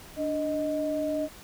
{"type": "tone pair together", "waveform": "sine", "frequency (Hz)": [293.9, 622.3], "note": ["D4", "D#5"], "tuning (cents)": [1, 0], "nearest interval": "octave + minor second", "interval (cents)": 1299, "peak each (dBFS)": [-30, -28], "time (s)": [0.16, 1.29], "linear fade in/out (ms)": 50, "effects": ["pink hiss -48 dBFS RMS until 1.43 s"]}